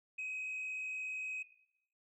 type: tone with frequency modulation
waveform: sine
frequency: 2532 Hz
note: D#7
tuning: 30 cents sharp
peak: -36 dBFS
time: 0.18-1.43 s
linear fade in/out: 10 ms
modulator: 57.2 Hz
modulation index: 0.54
effects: noise-tail reverb RT60 0.8 s tail -18 dB re dry + tanh soft clip ceiling -36 dBFS